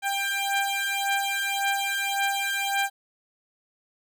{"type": "beating tone pair", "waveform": "15% pulse", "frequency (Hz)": [792, 793.8], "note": ["G5", "G5"], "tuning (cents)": [18, 22], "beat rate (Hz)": 1.8, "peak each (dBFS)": -21, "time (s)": [0.02, 2.9], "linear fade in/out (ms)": 50, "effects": []}